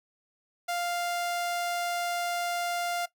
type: tone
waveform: sawtooth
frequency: 698.5 Hz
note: F5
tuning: in tune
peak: -25 dBFS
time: 0.68-3.06 s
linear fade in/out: 10 ms
effects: noise-tail reverb RT60 0.1 s tail -17 dB re dry